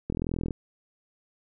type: click train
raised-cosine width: 3 ms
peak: -17 dBFS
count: 18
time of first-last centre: 0.1-0.508 s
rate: 41.7 Hz
effects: none